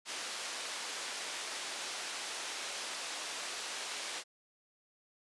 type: band-pass noise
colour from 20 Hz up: white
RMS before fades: -41 dBFS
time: 0.05-4.24 s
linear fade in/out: 50 ms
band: 410 to 6100 Hz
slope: 12 dB/octave
effects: resampled to 24000 Hz

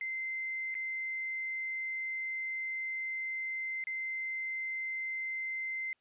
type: tone with dropouts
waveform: sine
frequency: 2076 Hz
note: C7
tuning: 14 cents flat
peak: -34 dBFS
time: 0.01-5.93 s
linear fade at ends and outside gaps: 1 ms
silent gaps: 0.743-0.751 / 3.84-3.87 s
effects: white hiss -75 dBFS RMS until 6 s + resampled to 8000 Hz

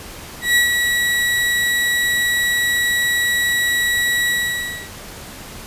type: tone with ADSR envelope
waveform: 35% pulse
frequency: 1931 Hz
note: B6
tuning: 39 cents flat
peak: -9 dBFS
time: 0.41-4.91 s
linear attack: 150 ms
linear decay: 120 ms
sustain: -5 dB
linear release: 620 ms
effects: pink hiss -35 dBFS RMS until 5.66 s + resampled to 32000 Hz

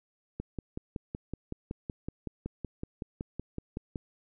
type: click train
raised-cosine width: 3 ms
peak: -22 dBFS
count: 20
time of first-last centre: 0.4-3.958 s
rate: 5.34 Hz
effects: none

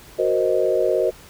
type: chord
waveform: sine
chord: C half-diminished seventh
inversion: second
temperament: equal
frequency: 370 / 466.2 / 523.3 / 622.3 Hz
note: Gb4 / Bb4 / C5 / Eb5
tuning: 0 / 0 / 0 / 0 cents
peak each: -22 dBFS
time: 0.18-1.11 s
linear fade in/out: 20 ms
effects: pink hiss -45 dBFS RMS until 1.29 s

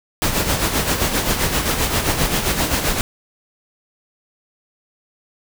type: noise with tremolo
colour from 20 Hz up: pink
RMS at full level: -17 dBFS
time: 0.22-3.01 s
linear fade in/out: 0 ms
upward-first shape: sine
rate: 7.6 Hz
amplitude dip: 55%
effects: none

